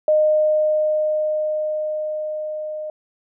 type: tone with level ramp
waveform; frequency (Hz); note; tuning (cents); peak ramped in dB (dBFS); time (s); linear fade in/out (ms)
sine; 614; D#5; -23; -12 to -26; 0.08-2.9; 2
effects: none